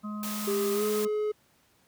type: harmonic tone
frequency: 210.4 Hz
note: G#3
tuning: 23 cents sharp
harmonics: 1 / 3 / 5 / 6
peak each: -33 / -50 / -48 / -42 dBFS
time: 0.03-1.08 s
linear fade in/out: 20 ms
type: high-pass noise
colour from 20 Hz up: white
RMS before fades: -37 dBFS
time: 0.23-1.05 s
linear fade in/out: 2 ms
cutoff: 330 Hz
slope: 12 dB/octave
type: tone with pitch glide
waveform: triangle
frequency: 400 to 423.8 Hz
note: G4 to G#4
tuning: +35 to +35 cents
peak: -24 dBFS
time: 0.47-1.32 s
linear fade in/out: 10 ms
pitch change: +100 cents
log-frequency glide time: 0.74-0.83 s
effects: pink hiss -65 dBFS RMS until 1.87 s + high-pass 80 Hz 12 dB/octave